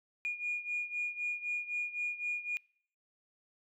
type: beating tone pair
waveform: sine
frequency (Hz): 2435 / 2438.9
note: D#7 / D#7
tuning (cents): -38 / -35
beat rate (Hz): 3.9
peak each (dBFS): -35 / -38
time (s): 0.25-2.57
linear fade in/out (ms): 0
effects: noise-tail reverb RT60 0.6 s tail -26 dB re dry + tanh soft clip ceiling -27 dBFS